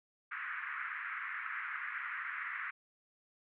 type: band-pass noise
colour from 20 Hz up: white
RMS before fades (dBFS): -41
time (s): 0.31-2.71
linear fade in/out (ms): 10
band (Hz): 1200 to 2100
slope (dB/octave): 48
effects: none